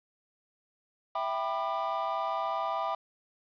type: chord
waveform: triangle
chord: E minor seventh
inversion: none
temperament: equal with one note detuned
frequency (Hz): 659.3 / 784 / 987.8 / 1199.3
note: E5 / G5 / B5 / D6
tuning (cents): 0 / 0 / 0 / +36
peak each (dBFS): -33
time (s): 1.15-2.95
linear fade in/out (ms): 5
effects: resampled to 11025 Hz + 9-bit